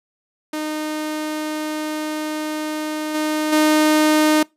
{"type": "tone with level steps", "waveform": "sawtooth", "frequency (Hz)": 307.1, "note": "D#4", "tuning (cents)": -23, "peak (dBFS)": [-19, -15, -9], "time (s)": [0.53, 4.43], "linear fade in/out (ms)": 5, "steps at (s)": [3.14, 3.52], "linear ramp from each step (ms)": 10, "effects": ["noise-tail reverb RT60 0.2 s tail -23 dB re dry", "resampled to 32000 Hz"]}